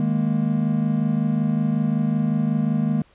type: chord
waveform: triangle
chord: D# suspended fourth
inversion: none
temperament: equal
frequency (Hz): 155.56 / 207.7 / 233.1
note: D#3 / G#3 / A#3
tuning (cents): 0 / 0 / 0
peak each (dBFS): -21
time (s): 0-3.02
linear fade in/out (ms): 2
effects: pink hiss -57 dBFS RMS until 3.14 s + resampled to 8000 Hz